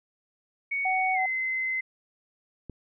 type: tone with pitch glide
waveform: sine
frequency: 2229 to 2056 Hz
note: C#7 to C7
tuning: +9 to -31 cents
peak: -26 dBFS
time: 0.71-1.81 s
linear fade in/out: 10 ms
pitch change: -140 cents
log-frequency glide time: 1.14-1.19 s
type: tone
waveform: sine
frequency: 752 Hz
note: F#5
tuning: 28 cents sharp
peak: -25 dBFS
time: 0.85-1.26 s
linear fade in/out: 5 ms
type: click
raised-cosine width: 3 ms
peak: -26 dBFS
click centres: 2.697 s
effects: none